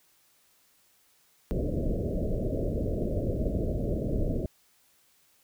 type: low-pass noise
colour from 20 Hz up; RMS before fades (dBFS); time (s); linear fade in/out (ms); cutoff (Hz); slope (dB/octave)
pink; -29; 1.51-4.46; 0; 640; 96
effects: white hiss -65 dBFS RMS until 5.43 s